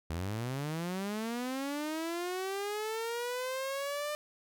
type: linear sweep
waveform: sawtooth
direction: up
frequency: 76.5 to 601 Hz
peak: -30 dBFS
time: 0.1-4.15 s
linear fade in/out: 0 ms
effects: none